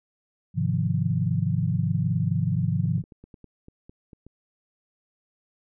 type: chord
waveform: sine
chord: F minor seventh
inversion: first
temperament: equal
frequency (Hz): 103.83 / 130.81 / 155.56 / 174.61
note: Ab2 / C3 / Eb3 / F3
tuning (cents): 0 / 0 / 0 / 0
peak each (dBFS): -27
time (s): 0.54-3.03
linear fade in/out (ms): 50
type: clicks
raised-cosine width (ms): 3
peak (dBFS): -33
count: 11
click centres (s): 2.855 / 2.98 / 3.039 / 3.122 / 3.24 / 3.342 / 3.443 / 3.684 / 3.895 / 4.132 / 4.266
effects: none